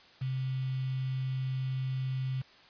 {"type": "tone with quantisation", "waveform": "sine", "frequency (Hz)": 130.81, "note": "C3", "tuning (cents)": 0, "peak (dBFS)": -30, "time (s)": [0.21, 2.42], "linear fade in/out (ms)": 10, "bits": 8, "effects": ["white hiss -57 dBFS RMS until 2.69 s", "resampled to 11025 Hz"]}